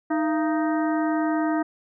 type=harmonic tone with a mistuned harmonic; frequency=311.6 Hz; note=D#4; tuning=3 cents sharp; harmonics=1 / 2 / 3 / 4 / 5 / 6; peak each=-22 / -28 / -32 / -34 / -36 / -38 dBFS; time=0.1-1.63 s; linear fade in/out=10 ms; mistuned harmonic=2; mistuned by=+150 cents; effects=none